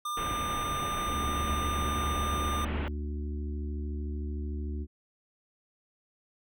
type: tone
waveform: square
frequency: 1200 Hz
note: D6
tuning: 37 cents sharp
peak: -32 dBFS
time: 0.05-2.65 s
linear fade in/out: 5 ms
type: low-pass noise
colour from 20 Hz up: pink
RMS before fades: -36 dBFS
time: 0.17-2.88 s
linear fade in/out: 0 ms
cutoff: 3100 Hz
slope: 48 dB/octave
type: harmonic tone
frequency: 73.42 Hz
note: D2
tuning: in tune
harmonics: 1 / 3 / 4 / 5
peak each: -32 / -42 / -44 / -46 dBFS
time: 1.06-4.87 s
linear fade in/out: 50 ms
effects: none